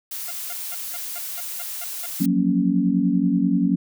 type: noise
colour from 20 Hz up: blue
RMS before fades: -31 dBFS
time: 0.11-2.26 s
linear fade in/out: 5 ms
type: tone bursts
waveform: 15% pulse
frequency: 702 Hz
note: F5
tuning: 9 cents sharp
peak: -29 dBFS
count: 9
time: 0.28-2.061 s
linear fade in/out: 2 ms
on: 29 ms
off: 190 ms
type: chord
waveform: sine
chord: Gb major seventh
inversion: third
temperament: equal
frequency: 174.61 / 185 / 233.1 / 277.2 Hz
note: F3 / Gb3 / Bb3 / Db4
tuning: 0 / 0 / 0 / 0 cents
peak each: -26 / -21 / -23 / -21 dBFS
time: 2.2-3.76 s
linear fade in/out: 10 ms
effects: none